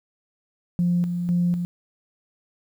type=tone with tremolo; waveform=sine; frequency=175.2 Hz; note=F3; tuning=6 cents sharp; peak=-17 dBFS; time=0.79-1.65 s; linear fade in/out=0 ms; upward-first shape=square; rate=2 Hz; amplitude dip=50%; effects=tanh soft clip ceiling -13 dBFS + 9-bit